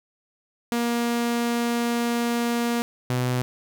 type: tone pair in turn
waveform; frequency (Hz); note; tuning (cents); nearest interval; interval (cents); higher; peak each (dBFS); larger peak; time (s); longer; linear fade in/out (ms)
sawtooth; 236.5 / 125.28; A#3 / B2; +25 / +25; major seventh; 1100; first; -18; neither; 0.72-2.82 / 3.1-3.42; first; 0
effects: none